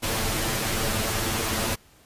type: noise with comb filter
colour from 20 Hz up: pink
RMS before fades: -26 dBFS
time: 0.02-1.76 s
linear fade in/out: 20 ms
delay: 9 ms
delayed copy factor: +0.75
effects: pink hiss -56 dBFS RMS until 2.05 s + resampled to 32000 Hz